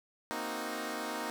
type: chord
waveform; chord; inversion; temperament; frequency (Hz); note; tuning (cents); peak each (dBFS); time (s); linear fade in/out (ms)
10% pulse; C half-diminished seventh; third; equal; 233.1 / 261.6 / 311.1 / 370; Bb3 / C4 / Eb4 / Gb4; 0 / 0 / 0 / 0; -32 / -34 / -31 / -37; 0.31-1.3; 0
effects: none